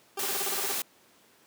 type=tone bursts; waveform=20% pulse; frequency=394.3 Hz; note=G4; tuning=10 cents sharp; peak=-28 dBFS; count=10; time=0.17-0.72 s; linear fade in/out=5 ms; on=28 ms; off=30 ms
type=noise; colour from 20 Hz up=white; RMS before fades=-31 dBFS; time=0.19-0.82 s; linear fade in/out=2 ms
effects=pink hiss -60 dBFS RMS until 1.46 s + high-pass 200 Hz 12 dB/octave